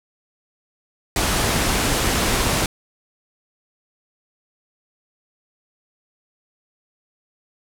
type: low-pass noise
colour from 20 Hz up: pink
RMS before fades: -20 dBFS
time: 1.16-2.66 s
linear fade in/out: 2 ms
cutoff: 12000 Hz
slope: 24 dB/octave
effects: none